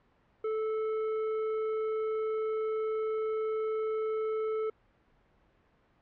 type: tone with tanh clipping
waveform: sine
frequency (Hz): 436.9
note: A4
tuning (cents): -12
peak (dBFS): -31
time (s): 0.44-4.7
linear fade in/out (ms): 5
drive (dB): 11
effects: pink hiss -67 dBFS RMS until 6.01 s + low-pass 2000 Hz 12 dB/octave